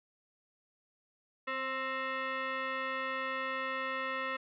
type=tone with frequency modulation; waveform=sine; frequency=261.5 Hz; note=C4; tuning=1 cent flat; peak=-33 dBFS; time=1.47-4.37 s; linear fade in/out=10 ms; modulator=791 Hz; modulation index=2.8; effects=none